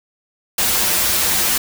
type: noise with comb filter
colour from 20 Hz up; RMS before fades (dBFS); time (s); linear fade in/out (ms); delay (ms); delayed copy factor
white; -17; 0.58-1.58; 5; 7.2; -1
effects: none